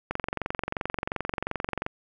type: click train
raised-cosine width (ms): 0.5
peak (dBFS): -13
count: 41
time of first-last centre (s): 0.11-1.864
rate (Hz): 22.8
effects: none